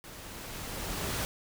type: noise with level ramp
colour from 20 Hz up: pink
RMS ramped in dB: -47 to -32 dBFS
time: 0.04-1.25 s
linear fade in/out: 0 ms
effects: none